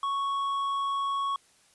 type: tone with hard clipping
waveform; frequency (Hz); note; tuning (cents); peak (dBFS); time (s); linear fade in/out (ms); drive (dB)
sine; 1108.7; C#6; 0; -28; 0.03-1.36; 2; 5
effects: white hiss -62 dBFS RMS until 1.74 s + resampled to 24000 Hz